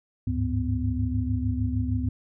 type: tone cluster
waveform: sine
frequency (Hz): 72.6 / 98.6 / 105.2 / 251.7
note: D2 / G2 / G#2 / B3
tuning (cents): -19 / +11 / +23 / +33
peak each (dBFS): -29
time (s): 0.27-2.09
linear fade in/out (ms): 5
effects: none